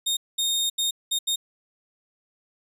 sawtooth tone bursts at uneven times, 3689 Hz, A#7, 19 cents flat, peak -19 dBFS, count 5, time 0.06-0.17 / 0.38-0.7 / 0.78-0.91 / 1.11-1.19 / 1.27-1.36 s, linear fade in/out 10 ms, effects resampled to 32000 Hz

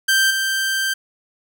sawtooth tone with level steps, 1568 Hz, G6, in tune, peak -10 / -15 dBFS, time 0.08-0.94 s, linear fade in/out 10 ms, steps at 0.3 s, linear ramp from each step 10 ms, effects none

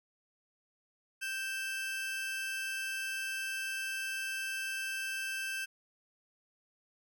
40% pulse tone pair together, 1568 / 2637 Hz, G6 / E7, 0 / 0 cents, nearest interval major sixth, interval 900 cents, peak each -36 / -38 dBFS, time 1.21-5.66 s, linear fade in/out 20 ms, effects none

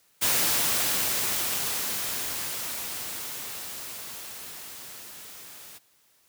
white noise with level ramp, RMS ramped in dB -23 to -46 dBFS, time 0.21-5.79 s, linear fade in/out 20 ms, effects white hiss -64 dBFS RMS until 6.28 s + high-pass 60 Hz 12 dB/octave

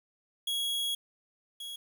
45% pulse tone pair in turn, 3322 / 3322 Hz, G#7 / G#7, 0 / 0 cents, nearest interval unison, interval 0 cents, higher neither, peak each -29 / -38 dBFS, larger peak first, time 0.47-0.95 / 1.6-1.76 s, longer first, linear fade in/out 5 ms, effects 10-bit

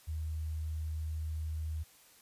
sine tone, 78.4 Hz, D#2, 14 cents sharp, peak -34 dBFS, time 0.07-1.84 s, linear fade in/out 20 ms, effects white hiss -61 dBFS RMS until 2.21 s + resampled to 32000 Hz

